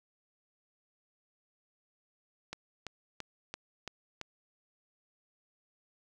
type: click train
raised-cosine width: 0.2 ms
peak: -22 dBFS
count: 6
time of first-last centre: 2.53-4.214 s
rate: 2.97 Hz
effects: none